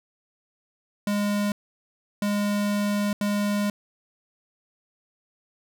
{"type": "tone bursts at uneven times", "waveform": "square", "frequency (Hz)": 205.2, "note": "G#3", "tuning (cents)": -21, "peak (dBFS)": -23, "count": 3, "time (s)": [[1.07, 1.52], [2.22, 3.13], [3.21, 3.7]], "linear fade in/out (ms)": 2, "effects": []}